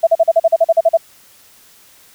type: tone bursts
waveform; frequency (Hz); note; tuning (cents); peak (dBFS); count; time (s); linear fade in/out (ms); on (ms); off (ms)
sine; 661; E5; +5; -6; 12; 0.03-0.973; 10; 41; 41
effects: white hiss -47 dBFS RMS until 2.14 s